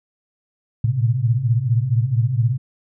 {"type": "tone cluster", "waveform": "sine", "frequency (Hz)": [112.2, 116.6, 131.4], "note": ["A2", "A#2", "C3"], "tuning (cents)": [34, 1, 8], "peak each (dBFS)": -20, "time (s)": [0.84, 2.58], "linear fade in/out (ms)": 5, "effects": []}